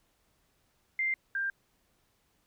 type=tone pair in turn; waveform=sine; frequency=2093 / 1589.4 Hz; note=C7 / G6; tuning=0 / +23 cents; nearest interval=perfect fourth; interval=477 cents; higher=first; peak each=-27 / -29 dBFS; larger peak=first; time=0.99-1.14 / 1.35-1.5 s; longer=neither; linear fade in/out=2 ms; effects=pink hiss -72 dBFS RMS until 2.46 s